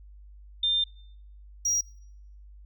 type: tone pair in turn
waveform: sine / triangle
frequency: 3600 / 5715 Hz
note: A7 / F8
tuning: +39 / +39 cents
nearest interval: minor sixth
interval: 800 cents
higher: second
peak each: -22 dBFS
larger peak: neither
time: 0.63-0.84 / 1.65-1.81 s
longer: first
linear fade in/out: 5 ms
effects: noise-tail reverb RT60 0.7 s tail -24 dB re dry + added 50 Hz sine -46 dBFS peak until 2.65 s